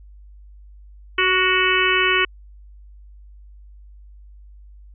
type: harmonic tone with a mistuned harmonic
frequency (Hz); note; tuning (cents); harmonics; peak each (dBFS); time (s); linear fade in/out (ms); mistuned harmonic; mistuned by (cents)
372.7; F#4; +13; 1 / 3 / 4 / 5 / 6 / 7 / 8; -23 / -23 / -23 / -23 / -23 / -23 / -23; 1.18-2.25; 5; 4; -30
effects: added 50 Hz sine -41 dBFS peak until 4.94 s